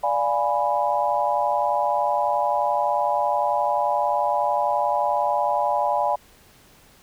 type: chord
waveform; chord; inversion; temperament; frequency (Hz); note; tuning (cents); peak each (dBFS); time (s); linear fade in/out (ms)
sine; D diminished seventh; none; equal; 587.3 / 698.5 / 830.6 / 987.8; D5 / F5 / Ab5 / Cb6; 0 / 0 / 0 / 0; -25 / -26 / -23 / -25; 0.03-6.16; 10
effects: pink hiss -53 dBFS RMS until 7.02 s